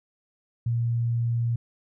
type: tone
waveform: sine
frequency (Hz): 117.5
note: A#2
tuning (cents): +14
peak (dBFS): -22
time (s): 0.66-1.56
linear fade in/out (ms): 5
effects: none